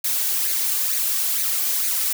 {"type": "noise with flanger", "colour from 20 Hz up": "blue", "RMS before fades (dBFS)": -22, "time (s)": [0.04, 2.13], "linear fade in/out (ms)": 5, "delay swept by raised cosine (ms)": [0.46, 2.66], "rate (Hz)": 2.2, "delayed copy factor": 0.6, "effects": []}